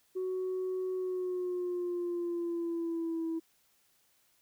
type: tone with pitch glide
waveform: sine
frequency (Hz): 371.5 to 327.2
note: F#4 to E4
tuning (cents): +7 to -13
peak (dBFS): -30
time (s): 0.15-3.4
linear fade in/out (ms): 20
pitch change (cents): -220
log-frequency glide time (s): 0.94-3.26
effects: tanh soft clip ceiling -29 dBFS + white hiss -70 dBFS RMS until 4.41 s